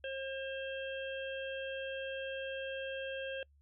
harmonic tone, 536 Hz, C5, 42 cents sharp, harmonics 1 / 3 / 5 / 6, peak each -39 / -45 / -47 / -48 dBFS, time 0.04-3.43 s, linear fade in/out 2 ms, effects noise-tail reverb RT60 0.1 s tail -26 dB re dry + added 71 Hz sine -63 dBFS peak until 3.61 s

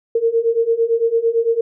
sine beating tone pair, 454.6 / 463.5 Hz, A#4 / A#4, -43 / -10 cents, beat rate 8.9 Hz, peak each -18 / -16 dBFS, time 0.15-1.61 s, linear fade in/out 5 ms, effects none

